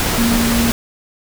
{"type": "tone in noise", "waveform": "sine", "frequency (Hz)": 233.1, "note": "A#3", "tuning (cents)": 0, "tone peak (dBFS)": -14, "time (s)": [0.18, 0.71], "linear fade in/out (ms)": 0, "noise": "pink", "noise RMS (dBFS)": -18, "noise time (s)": [0, 0.72], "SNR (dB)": 1, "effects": []}